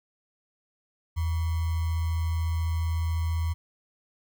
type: tone with sample-and-hold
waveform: sine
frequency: 82.1 Hz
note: E2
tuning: 6 cents flat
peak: -24 dBFS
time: 1.16-3.54 s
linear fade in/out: 20 ms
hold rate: 1050 Hz
effects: none